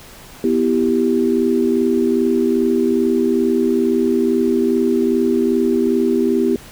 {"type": "chord", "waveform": "sine", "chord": "E minor", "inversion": "second", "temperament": "equal", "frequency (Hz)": [246.9, 329.6, 392], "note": ["B3", "E4", "G4"], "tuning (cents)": [0, 0, 0], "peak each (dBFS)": [-17, -19, -17], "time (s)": [0.44, 6.56], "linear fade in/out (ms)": 2, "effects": ["pink hiss -40 dBFS RMS until 6.71 s"]}